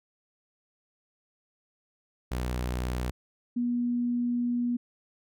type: tone pair in turn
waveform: sawtooth / sine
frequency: 61.74 / 241.7 Hz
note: B1 / B3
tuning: 0 / -37 cents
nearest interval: 2 octaves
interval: 2363 cents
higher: second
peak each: -25 dBFS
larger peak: neither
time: 2.31-3.11 / 3.56-4.77 s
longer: second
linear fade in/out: 10 ms
effects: none